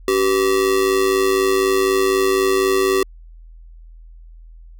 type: tone with amplitude modulation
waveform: square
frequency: 384.2 Hz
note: G4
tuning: 35 cents flat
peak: -12 dBFS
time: 0.08-3.03 s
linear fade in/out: 2 ms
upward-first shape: sine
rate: 104 Hz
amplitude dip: 65%
effects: added 41 Hz sine -38 dBFS peak until 4.79 s